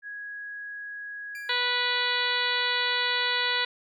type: tone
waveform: sine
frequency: 1661.2 Hz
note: G#6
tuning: in tune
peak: -35 dBFS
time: 0.02-1.54 s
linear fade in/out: 50 ms
type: tone with exponential decay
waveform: sawtooth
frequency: 2374 Hz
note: D7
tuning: 18 cents sharp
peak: -38 dBFS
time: 1.35-1.86 s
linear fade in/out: 1 ms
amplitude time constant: 110 ms
type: harmonic tone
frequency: 491.2 Hz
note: B4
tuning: 9 cents flat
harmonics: 1 / 2 / 3 / 4 / 5 / 6 / 7 / 8 / 9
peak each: -37 / -33 / -31 / -30 / -35 / -35 / -33 / -30 / -37 dBFS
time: 1.49-3.65 s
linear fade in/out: 5 ms
effects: none